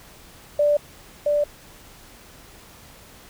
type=tone with echo; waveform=sine; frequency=587.3 Hz; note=D5; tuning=in tune; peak=-15 dBFS; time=0.59-0.77 s; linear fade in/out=5 ms; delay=670 ms; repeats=1; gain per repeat=-2 dB; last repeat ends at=1.44 s; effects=pink hiss -47 dBFS RMS until 3.29 s